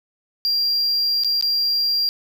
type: tone with dropouts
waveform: triangle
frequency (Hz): 4761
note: D8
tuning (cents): +23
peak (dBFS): -16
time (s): 0.45-2.09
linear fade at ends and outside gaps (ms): 0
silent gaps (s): 1.236-1.246 / 1.411-1.425
effects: 8-bit